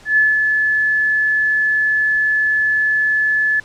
sine tone with ADSR envelope, 1726 Hz, A6, 34 cents flat, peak -9 dBFS, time 0.05-3.6 s, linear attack 120 ms, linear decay 190 ms, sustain -4 dB, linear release 4 ms, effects pink hiss -44 dBFS RMS until 3.64 s + low-pass 7000 Hz 12 dB/octave

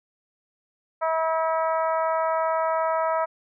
harmonic tone, 322.7 Hz, E4, 37 cents flat, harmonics 2 / 3 / 4 / 5 / 6 / 7, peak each -24 / -26 / -28 / -39 / -40 / -44 dBFS, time 1.01-3.26 s, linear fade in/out 20 ms, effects none

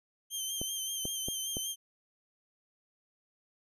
15% pulse tone with vibrato, 3137 Hz, G7, 1 cent sharp, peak -27 dBFS, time 0.3-1.76 s, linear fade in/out 50 ms, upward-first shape sine, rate 5.2 Hz, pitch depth 38 cents each way
clicks, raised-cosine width 2 ms, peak -24 dBFS, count 4, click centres 0.615 / 1.054 / 1.285 / 1.569 s
effects resampled to 32000 Hz

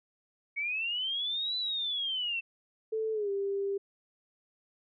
sine linear two-way sweep, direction up then down, 2217 to 4010 to 2654 Hz, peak -30 dBFS, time 0.56-2.41 s, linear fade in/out 20 ms, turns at 1.57 s
sine tone with pitch glide, 440 to 396.6 Hz, A4 to G4, 0 to +20 cents, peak -29 dBFS, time 2.92-3.78 s, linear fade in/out 10 ms, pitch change -180 cents, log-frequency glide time 3.13-3.3 s
effects none

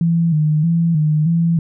sine tone with vibrato, 160 Hz, D#3, 49 cents sharp, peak -12 dBFS, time 0.01-1.59 s, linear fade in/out 2 ms, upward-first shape square, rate 1.6 Hz, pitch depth 79 cents each way, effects none

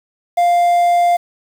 triangle tone with quantisation, 698.5 Hz, F5, in tune, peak -8 dBFS, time 0.37-1.17 s, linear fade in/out 10 ms, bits 6, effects none

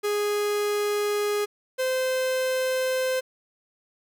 45% pulse tone pair in turn, 414.1 / 517 Hz, G#4 / C5, -5 / -21 cents, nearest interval major third, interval 384 cents, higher second, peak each -23 dBFS, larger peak neither, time 0.03-1.46 / 1.78-3.21 s, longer neither, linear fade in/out 20 ms, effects none

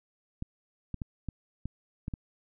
clicks, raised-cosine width 5 ms, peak -22 dBFS, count 7, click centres 0.424 / 0.943 / 1.018 / 1.287 / 1.656 / 2.081 / 2.138 s, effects none

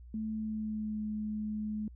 sine tone with pitch glide, 218.2 to 213.2 Hz, A3 to G#3, -14 to +46 cents, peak -33 dBFS, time 0.14-1.88 s, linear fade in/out 2 ms, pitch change -40 cents, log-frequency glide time 0.3-1.03 s, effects added 60 Hz sine -48 dBFS peak until 1.95 s

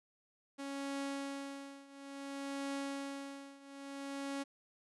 sawtooth tone with tremolo, 277.2 Hz, C#4, in tune, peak -33 dBFS, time 0.58-4.44 s, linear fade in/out 20 ms, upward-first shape triangle, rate 0.58 Hz, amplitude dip 90%, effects resampled to 24000 Hz

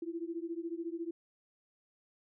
sine beating tone pair, 329.6 / 343.6 Hz, E4 / F4, 0 / -28 cents, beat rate 14 Hz, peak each -39 / -40 dBFS, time 0.02-1.11 s, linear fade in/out 5 ms, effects none

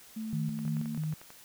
sine tone with pitch glide, 220 to 226.1 Hz, A3 to A3, 0 to +47 cents, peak -34 dBFS, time 0.16-0.98 s, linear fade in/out 10 ms, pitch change +47 cents, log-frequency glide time 0.57-0.82 s
sine tone with tremolo, 155.56 Hz, D#3, in tune, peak -30 dBFS, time 0.33-1.14 s, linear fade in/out 0 ms, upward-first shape square, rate 3.1 Hz, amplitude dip 60%
click train, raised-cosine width 0.5 ms, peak -34 dBFS, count 9, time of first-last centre 0.59-1.304 s, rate 11.2 Hz
effects white hiss -54 dBFS RMS until 1.44 s

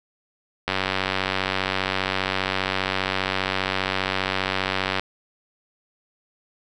click train, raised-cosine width 0.3 ms, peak -6 dBFS, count 411, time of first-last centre 0.68-4.996 s, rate 95 Hz, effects none

